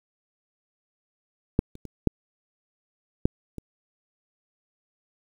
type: clicks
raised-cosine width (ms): 3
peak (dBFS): -6 / -30 / -25 / -6 / -6 / -22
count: 6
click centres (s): 1.591 / 1.754 / 1.853 / 2.073 / 3.255 / 3.583
effects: 8-bit